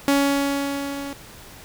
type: tone with level ramp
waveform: sawtooth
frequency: 280 Hz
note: C#4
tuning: 18 cents sharp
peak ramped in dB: -11 to -26 dBFS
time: 0.08-1.13 s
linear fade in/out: 0 ms
effects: pink hiss -43 dBFS RMS until 1.64 s